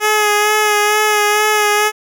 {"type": "tone with vibrato", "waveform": "10% pulse", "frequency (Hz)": 421.3, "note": "G#4", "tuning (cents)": 25, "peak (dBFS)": -3, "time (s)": [0, 1.92], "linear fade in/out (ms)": 50, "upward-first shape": "sine", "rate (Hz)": 2.2, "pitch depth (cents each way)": 25, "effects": []}